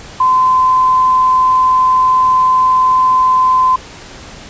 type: tone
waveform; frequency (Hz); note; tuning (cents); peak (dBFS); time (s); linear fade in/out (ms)
sine; 1027; C6; -33; -7; 0.2-3.76; 5
effects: pink hiss -33 dBFS RMS until 4.49 s + resampled to 16000 Hz